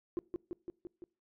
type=tone with echo; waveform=sine; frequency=349.5 Hz; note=F4; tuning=1 cent sharp; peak=-29 dBFS; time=0.17-0.19 s; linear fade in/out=0 ms; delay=170 ms; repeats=5; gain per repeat=-3 dB; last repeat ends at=1.04 s; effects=noise-tail reverb RT60 0.4 s tail -25 dB re dry + tanh soft clip ceiling -30 dBFS